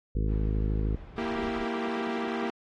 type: harmonic tone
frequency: 52.8 Hz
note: G#1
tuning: 29 cents sharp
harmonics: 1 / 2 / 3 / 4 / 5 / 6 / 7 / 8 / 9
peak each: -26 / -32 / -36 / -38 / -40 / -42 / -43 / -44 / -45 dBFS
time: 0.15-0.96 s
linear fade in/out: 5 ms
type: noise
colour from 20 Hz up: brown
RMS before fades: -44 dBFS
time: 0.26-1.66 s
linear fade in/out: 50 ms
type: chord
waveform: sawtooth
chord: E diminished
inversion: second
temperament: equal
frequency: 233.1 / 329.6 / 392 Hz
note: Bb3 / E4 / G4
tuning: 0 / 0 / 0 cents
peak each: -28 / -32 / -30 dBFS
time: 1.18-2.5 s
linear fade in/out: 0 ms
effects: low-pass 3000 Hz 12 dB/octave + AAC 32 kbps